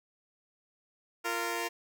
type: tone pair together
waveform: 10% pulse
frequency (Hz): 346 / 460.9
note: F4 / A#4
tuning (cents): -16 / -20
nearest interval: perfect fourth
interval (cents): 496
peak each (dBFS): -26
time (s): 1.24-1.69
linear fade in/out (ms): 20
effects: none